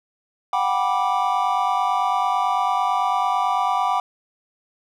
triangle chord, G major seventh, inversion third, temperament just, 735 / 784 / 980 / 1176 Hz, F#5 / G5 / B5 / D6, -12 / 0 / -14 / +2 cents, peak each -22 dBFS, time 0.53-4 s, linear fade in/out 2 ms, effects none

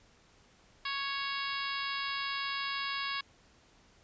harmonic tone, 554.4 Hz, C#5, in tune, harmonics 2 / 3 / 4 / 5 / 6 / 7 / 8 / 9, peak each -38 / -40 / -41 / -42 / -43 / -43 / -44 / -45 dBFS, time 0.85-3.21 s, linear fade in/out 5 ms, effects pink hiss -63 dBFS RMS until 4.03 s + resampled to 16000 Hz

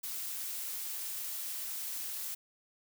blue noise, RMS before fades -39 dBFS, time 0.03-2.35 s, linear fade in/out 10 ms, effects none

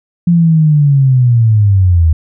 sine linear sweep, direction down, 174.61 to 77.78 Hz, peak -5 dBFS, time 0.27-2.13 s, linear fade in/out 5 ms, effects none

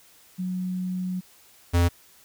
sine / square tone pair in turn, 183.4 / 86.55 Hz, F#3 / F2, -15 / -15 cents, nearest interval octave + minor second, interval 1300 cents, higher first, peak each -26 / -18 dBFS, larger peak second, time 0.38-1.21 / 1.73-1.89 s, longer first, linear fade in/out 20 ms, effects white hiss -55 dBFS RMS until 2.24 s

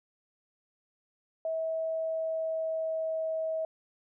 sine tone with pitch glide, 646 to 641.2 Hz, E5 to E5, -35 to -48 cents, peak -29 dBFS, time 1.45-3.65 s, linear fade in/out 2 ms, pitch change -13 cents, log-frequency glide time 1.9-3.29 s, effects none

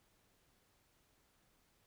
silence, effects pink hiss -74 dBFS RMS until 1.86 s

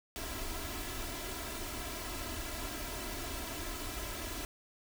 pink noise with comb filter, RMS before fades -40 dBFS, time 0.16-4.45 s, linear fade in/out 0 ms, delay 3 ms, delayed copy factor +0.8, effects none

